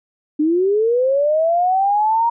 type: linear sweep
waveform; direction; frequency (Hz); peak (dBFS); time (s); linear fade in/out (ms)
sine; up; 293.7 to 944; -13; 0.39-2.3; 10
effects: none